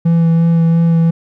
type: tone with vibrato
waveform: triangle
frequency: 166.3 Hz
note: E3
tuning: 16 cents sharp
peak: -6 dBFS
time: 0.05-1.11 s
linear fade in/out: 10 ms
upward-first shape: sine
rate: 2.9 Hz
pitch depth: 13 cents each way
effects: none